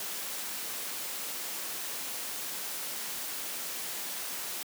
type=noise; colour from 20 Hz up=white; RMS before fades=-37 dBFS; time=0-4.63 s; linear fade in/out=2 ms; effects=high-pass 200 Hz 12 dB/octave